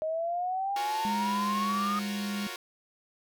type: exponential sweep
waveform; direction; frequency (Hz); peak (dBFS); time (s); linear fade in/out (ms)
sine; up; 622.3 to 1244.5; -28; 0.02-1.99; 0
type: chord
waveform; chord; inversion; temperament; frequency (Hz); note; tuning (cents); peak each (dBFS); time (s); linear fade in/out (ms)
5% pulse; Gb major seventh; third; equal; 349.2 / 370 / 466.2 / 554.4; F4 / Gb4 / Bb4 / Db5; 0 / 0 / 0 / 0; -31; 0.76-2.56; 2
type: tone with pitch glide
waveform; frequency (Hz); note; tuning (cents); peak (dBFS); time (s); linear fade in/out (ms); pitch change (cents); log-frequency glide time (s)
sine; 207.7 to 203.9; G#3 to G#3; 0 to -32; -31; 1.05-2.47; 0; -32; 1.2-1.51
effects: none